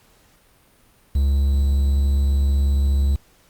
triangle tone with quantisation, 69.3 Hz, C#2, in tune, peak -13 dBFS, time 1.15-3.16 s, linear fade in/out 5 ms, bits 7, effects pink hiss -56 dBFS RMS until 3.49 s + Opus 48 kbps

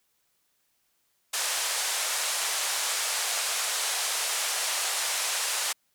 white band-pass noise, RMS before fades -29 dBFS, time 1.33-5.73 s, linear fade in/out 10 ms, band 550 to 10000 Hz, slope 24 dB/octave, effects white hiss -72 dBFS RMS until 5.94 s

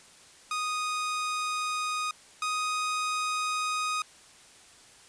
sawtooth tone pair in turn, 1242 / 1247.7 Hz, D#6 / D#6, -3 / +4 cents, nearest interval unison, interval 7 cents, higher second, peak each -25 / -24 dBFS, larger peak second, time 0.51-2.11 / 2.42-4.02 s, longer neither, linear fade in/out 2 ms, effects white hiss -54 dBFS RMS until 5.08 s + resampled to 22050 Hz

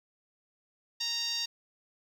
10% pulse tone with band-pass filter, 929 Hz, A#5, 6 cents flat, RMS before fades -33 dBFS, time 1-1.46 s, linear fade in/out 10 ms, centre 4800 Hz, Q 2.4, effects 10-bit

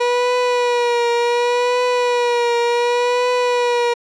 30% pulse tone with vibrato, 484.3 Hz, B4, 34 cents flat, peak -12 dBFS, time 0-3.94 s, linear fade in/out 10 ms, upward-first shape triangle, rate 0.68 Hz, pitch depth 44 cents each way, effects low-pass 5000 Hz 12 dB/octave

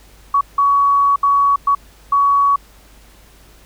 sine tone bursts at uneven times, 1125 Hz, C#6, 25 cents sharp, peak -10 dBFS, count 5, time 0.34-0.41 / 0.58-1.16 / 1.23-1.56 / 1.67-1.75 / 2.12-2.56 s, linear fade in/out 5 ms, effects added 50 Hz sine -45 dBFS peak until 3.65 s + pink hiss -48 dBFS RMS until 3.65 s

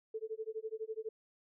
sine tone with tremolo, 440.4 Hz, A4, 2 cents sharp, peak -35 dBFS, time 0.14-1.09 s, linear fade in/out 5 ms, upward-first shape sine, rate 12 Hz, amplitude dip 100%, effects none

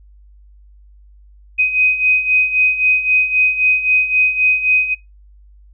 sine beating tone pair, 2508 / 2511.8 Hz, D#7 / D#7, +13 / +16 cents, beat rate 3.8 Hz, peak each -18 / -13 dBFS, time 1.58-4.95 s, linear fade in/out 20 ms, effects noise-tail reverb RT60 0.2 s tail -23 dB re dry + added 50 Hz sine -42 dBFS peak until 5.73 s

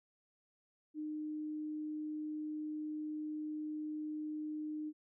sine tone, 305.3 Hz, D#4, 33 cents flat, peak -38 dBFS, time 0.94-4.93 s, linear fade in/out 50 ms, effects none

